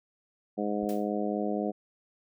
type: harmonic tone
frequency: 103.83 Hz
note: G#2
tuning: in tune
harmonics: 2 / 3 / 4 / 5 / 6 / 7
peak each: -32 / -34 / -35 / -36 / -37 / -37 dBFS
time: 0.57-1.72 s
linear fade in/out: 20 ms
type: clicks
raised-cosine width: 2 ms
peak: -32 dBFS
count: 2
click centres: 0.83 / 0.841 s
type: noise with exponential decay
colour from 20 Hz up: white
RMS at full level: -44 dBFS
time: 0.89-1.12 s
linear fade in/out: 0 ms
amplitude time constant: 49 ms
effects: none